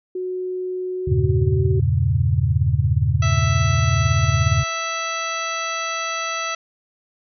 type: tone with pitch glide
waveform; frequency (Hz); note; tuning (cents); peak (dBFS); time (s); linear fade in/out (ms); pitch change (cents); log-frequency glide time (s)
sine; 367.7 to 379.1; F#4 to F#4; -11 to +42; -23; 0.15-1.8; 5; +53; 0.94-1.62
type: chord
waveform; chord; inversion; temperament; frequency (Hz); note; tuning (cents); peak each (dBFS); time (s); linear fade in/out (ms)
sine; E diminished seventh; none; equal with one note detuned; 82.41 / 99.19 / 116.54 / 138.59; E2 / G2 / Bb2 / Db3; 0 / +21 / 0 / 0; -21; 1.07-4.64; 10
type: harmonic tone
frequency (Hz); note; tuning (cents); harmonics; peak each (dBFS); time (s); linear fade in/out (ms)
659.3; E5; 0; 1 / 2 / 3 / 4 / 5 / 6 / 7 / 9; -32 / -26 / -31 / -30 / -35 / -37 / -38 / -32; 3.22-6.55; 5
effects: none